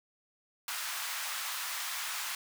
pink high-pass noise, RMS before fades -37 dBFS, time 0.68-2.35 s, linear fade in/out 2 ms, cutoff 1000 Hz, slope 24 dB/octave, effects none

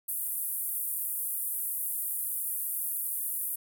white band-pass noise, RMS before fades -33 dBFS, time 0.08-3.56 s, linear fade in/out 10 ms, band 9600 to 16000 Hz, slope 48 dB/octave, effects none

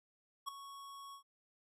square tone with ADSR envelope, 1108.7 Hz, C#6, in tune, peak -36 dBFS, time 0.46-1.23 s, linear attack 24 ms, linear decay 6 ms, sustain -13 dB, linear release 94 ms, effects MP3 64 kbps

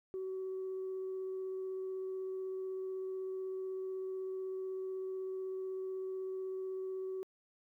sine tone with vibrato, 377.6 Hz, F#4, 35 cents sharp, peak -36 dBFS, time 0.14-7.23 s, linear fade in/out 0 ms, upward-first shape triangle, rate 16 Hz, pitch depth 9 cents each way, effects tanh soft clip ceiling -34 dBFS + 13-bit

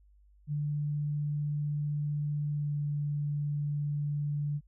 sine tone with pitch glide, 147.4 to 146.21 Hz, D3 to D3, +7 to -7 cents, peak -29 dBFS, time 0.47-4.61 s, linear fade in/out 50 ms, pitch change -14 cents, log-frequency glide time 2.52-2.72 s, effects added 50 Hz sine -58 dBFS peak until 4.67 s

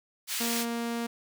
pink high-pass noise, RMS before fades -32 dBFS, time 0.27-0.66 s, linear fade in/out 50 ms, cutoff 2500 Hz, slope 12 dB/octave
sawtooth tone, 233.9 Hz, A#3, 6 cents sharp, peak -26 dBFS, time 0.4-1.07 s, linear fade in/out 10 ms
effects none

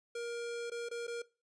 square tone with dropouts, 471.4 Hz, A#4, 19 cents sharp, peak -38 dBFS, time 0.15-1.22 s, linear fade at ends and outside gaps 5 ms, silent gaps 0.7-0.717 / 0.888-0.912 / 1.069-1.078 s, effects noise-tail reverb RT60 0.3 s tail -20 dB re dry + resampled to 22050 Hz

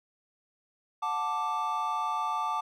triangle chord, D major, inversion first, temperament just, 734.2 / 881 / 1174.7 Hz, F#5 / A5 / D6, -14 / +2 / 0 cents, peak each -35 / -30 / -29 dBFS, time 1.02-2.61 s, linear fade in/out 10 ms, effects none

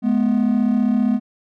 triangle tone pair together, 211.7 / 246.9 Hz, G#3 / B3, +33 / 0 cents, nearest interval minor third, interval 267 cents, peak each -15 dBFS, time 0.02-1.2 s, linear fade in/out 50 ms, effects tanh soft clip ceiling -7 dBFS

